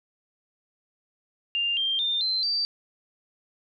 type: tone with pitch steps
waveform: sine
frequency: 2798 / 3177 / 3608 / 4097 / 4652 Hz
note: F7 / G7 / A7 / C8 / D8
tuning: +3 / +23 / +43 / -37 / -17 cents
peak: -23 dBFS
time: 1.55-2.65 s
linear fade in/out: 0 ms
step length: 220 ms
effects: none